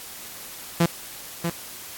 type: tone with echo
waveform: sawtooth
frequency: 169.4 Hz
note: E3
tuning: 48 cents sharp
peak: -12 dBFS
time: 0.8-0.86 s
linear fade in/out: 5 ms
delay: 640 ms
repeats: 1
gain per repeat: -7 dB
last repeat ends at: 1.5 s
effects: white hiss -39 dBFS RMS until 1.97 s + AAC 64 kbps